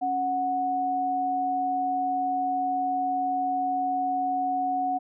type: tone pair together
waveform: sine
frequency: 276.1 / 737 Hz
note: C#4 / F#5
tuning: -7 / -7 cents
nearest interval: octave + perfect fourth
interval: 1700 cents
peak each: -33 / -24 dBFS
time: 0.01-4.99 s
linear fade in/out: 20 ms
effects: none